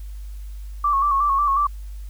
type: tone with vibrato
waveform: sine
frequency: 1132 Hz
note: C#6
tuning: 36 cents sharp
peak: -16 dBFS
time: 0.84-1.67 s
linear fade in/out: 5 ms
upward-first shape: square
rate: 5.5 Hz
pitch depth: 54 cents each way
effects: added 50 Hz sine -31 dBFS peak until 2.09 s + white hiss -55 dBFS RMS until 2.09 s